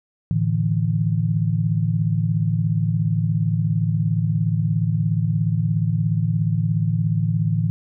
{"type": "chord", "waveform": "sine", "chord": "A suspended fourth", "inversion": "none", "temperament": "equal with one note detuned", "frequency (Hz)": [110, 146.83, 163.86], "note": ["A2", "D3", "E3"], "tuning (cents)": [0, 0, -10], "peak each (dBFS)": [-21, -24, -21], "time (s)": [0.31, 7.7], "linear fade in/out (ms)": 0, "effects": []}